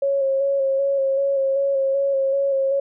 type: tone with vibrato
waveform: sine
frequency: 547 Hz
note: C#5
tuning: 23 cents flat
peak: -17 dBFS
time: 0.02-2.8 s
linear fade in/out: 5 ms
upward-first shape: square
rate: 2.6 Hz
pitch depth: 22 cents each way
effects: none